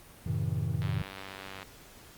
triangle chord, F# diminished seventh, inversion none, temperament just, 92.5 / 111 / 133.2 / 159.84 Hz, F#2 / A2 / C3 / Eb3, 0 / +16 / +31 / +47 cents, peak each -32 dBFS, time 0.26-1.02 s, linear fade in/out 5 ms
click train, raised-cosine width 0.3 ms, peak -25 dBFS, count 79, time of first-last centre 0.82-1.629 s, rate 96.4 Hz
effects pink hiss -53 dBFS RMS until 2.17 s + Opus 32 kbps

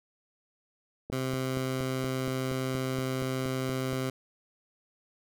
click train, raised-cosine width 2 ms, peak -24 dBFS, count 13, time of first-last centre 1.1-3.93 s, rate 4.24 Hz
15% pulse tone, 130.7 Hz, C3, 1 cent flat, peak -23 dBFS, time 1.12-4.1 s, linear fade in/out 5 ms
effects none

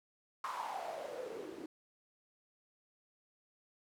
white noise with band-pass filter sweep, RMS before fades -43 dBFS, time 0.44-1.66 s, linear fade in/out 2 ms, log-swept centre 1100 to 310 Hz, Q 7.2, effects none

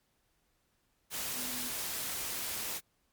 sine tone in noise, 248.7 Hz, B3, 12 cents sharp, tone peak -45 dBFS, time 1.33-1.72 s, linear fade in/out 50 ms, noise white, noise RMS -37 dBFS, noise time 1.1-2.81 s, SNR -11 dB, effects pink hiss -75 dBFS RMS until 3.12 s + MP3 96 kbps

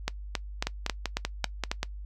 two click trains, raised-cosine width 0.2 ms, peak -11 / -10 dBFS, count 7 / 7, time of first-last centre 0.67-1.831 / 0.08-1.715 s, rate 5.17 / 3.67 Hz, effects noise-tail reverb RT60 0.1 s tail -21 dB re dry + added 50 Hz sine -37 dBFS peak until 2.05 s

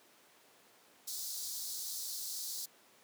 pink high-pass noise, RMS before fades -41 dBFS, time 1.07-2.66 s, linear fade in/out 10 ms, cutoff 4100 Hz, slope 48 dB/octave, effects pink hiss -63 dBFS RMS until 3.03 s + high-pass 300 Hz 12 dB/octave

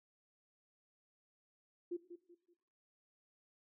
sine tone with echo, 349 Hz, F4, 1 cent flat, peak -37 dBFS, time 1.91-1.97 s, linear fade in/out 10 ms, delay 190 ms, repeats 3, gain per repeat -10 dB, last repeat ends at 2.54 s, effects noise-tail reverb RT60 0.8 s tail -17 dB re dry

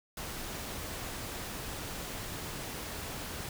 pink noise, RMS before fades -40 dBFS, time 0.17-3.49 s, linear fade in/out 2 ms, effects none

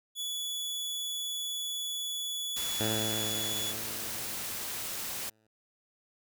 sawtooth tone, 3416 Hz, G#7, 48 cents sharp, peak -30 dBFS, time 0.15-3.74 s, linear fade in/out 50 ms
white noise, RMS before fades -37 dBFS, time 2.56-5.3 s, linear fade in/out 10 ms
10% pulse tone with exponential decay, 109.2 Hz, A2, 13 cents flat, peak -21 dBFS, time 2.8-5.47 s, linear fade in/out 5 ms, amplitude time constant 580 ms
effects none

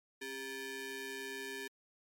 sawtooth ring-modulated tone, 670 Hz, E5, 28 cents sharp, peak -34 dBFS, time 0.21-1.68 s, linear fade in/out 10 ms, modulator 1070 Hz, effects MP3 64 kbps

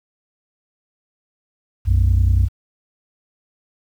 sine tone pair together, 61.74 / 92.28 Hz, B1 / F#2, 0 / -4 cents, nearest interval perfect fifth, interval 696 cents, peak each -13 dBFS, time 1.85-2.49 s, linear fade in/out 50 ms, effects tanh soft clip ceiling -8 dBFS + 8-bit

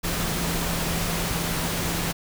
sine tone in noise, 168.9 Hz, E3, 42 cents sharp, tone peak -30 dBFS, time 0.03-2.13 s, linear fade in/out 20 ms, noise pink, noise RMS -27 dBFS, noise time 0.03-2.13 s, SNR -6 dB, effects none

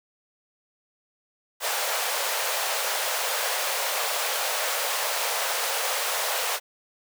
pink high-pass noise, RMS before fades -27 dBFS, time 1.6-6.6 s, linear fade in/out 50 ms, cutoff 490 Hz, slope 48 dB/octave, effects none

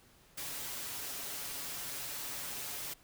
white noise with comb filter, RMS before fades -41 dBFS, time 0.37-2.94 s, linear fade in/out 10 ms, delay 7.1 ms, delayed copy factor +0.55, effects pink hiss -63 dBFS RMS until 3.03 s

